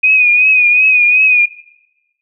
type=tone with vibrato; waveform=sine; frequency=2489 Hz; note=D#7; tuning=in tune; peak=-6 dBFS; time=0.03-1.46 s; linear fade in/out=10 ms; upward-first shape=triangle; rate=2.7 Hz; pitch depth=62 cents each way; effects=noise-tail reverb RT60 1.0 s tail -22 dB re dry